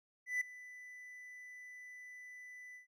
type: tone with ADSR envelope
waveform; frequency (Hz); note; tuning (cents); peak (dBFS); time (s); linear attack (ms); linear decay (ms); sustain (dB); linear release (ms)
triangle; 1992; B6; +14; -29; 0.26-2.87; 150; 6; -19; 120
effects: none